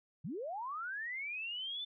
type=linear sweep; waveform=sine; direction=up; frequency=121.9 to 3556 Hz; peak=-38 dBFS; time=0.24-1.85 s; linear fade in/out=10 ms; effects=none